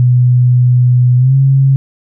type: tone with pitch glide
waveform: sine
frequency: 124.1 to 135.33 Hz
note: B2 to C#3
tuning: +9 to -41 cents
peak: -5 dBFS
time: 0-1.76 s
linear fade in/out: 0 ms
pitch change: +150 cents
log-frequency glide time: 1.17-1.35 s
effects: none